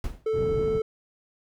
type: noise with exponential decay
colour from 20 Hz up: brown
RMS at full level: -26 dBFS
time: 0.04-0.28 s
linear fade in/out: 2 ms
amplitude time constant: 51 ms
type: tone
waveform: triangle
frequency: 440 Hz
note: A4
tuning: in tune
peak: -21 dBFS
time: 0.26-0.82 s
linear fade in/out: 5 ms
type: low-pass noise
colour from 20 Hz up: white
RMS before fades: -32 dBFS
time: 0.32-0.81 s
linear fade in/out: 50 ms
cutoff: 180 Hz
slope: 12 dB/octave
effects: none